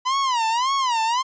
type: tone with vibrato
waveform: 45% pulse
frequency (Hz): 991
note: B5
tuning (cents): +6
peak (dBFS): -19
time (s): 0.05-1.23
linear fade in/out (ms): 20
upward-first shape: sine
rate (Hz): 1.8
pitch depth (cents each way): 190
effects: resampled to 16000 Hz